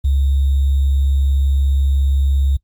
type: tone with sample-and-hold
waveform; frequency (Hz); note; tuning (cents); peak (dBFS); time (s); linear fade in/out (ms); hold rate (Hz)
sine; 68.6; C#2; -17; -12; 0.04-2.57; 10; 3675
effects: noise-tail reverb RT60 0.1 s tail -23 dB re dry + Opus 32 kbps